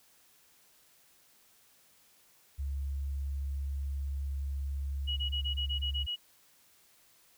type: tone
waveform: sine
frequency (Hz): 69.3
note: C#2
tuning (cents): 0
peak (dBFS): -32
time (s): 2.58-6.07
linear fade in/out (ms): 20
type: tone bursts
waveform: sine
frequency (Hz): 2911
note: F#7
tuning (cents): -29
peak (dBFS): -32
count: 9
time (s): 5.07-6.162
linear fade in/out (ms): 20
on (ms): 100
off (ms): 24
effects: white hiss -64 dBFS RMS until 7.37 s